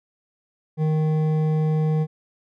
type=tone with hard clipping; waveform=triangle; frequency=155.56 Hz; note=D#3; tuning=in tune; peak=-20 dBFS; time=0.77-2.07 s; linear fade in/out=50 ms; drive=13 dB; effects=none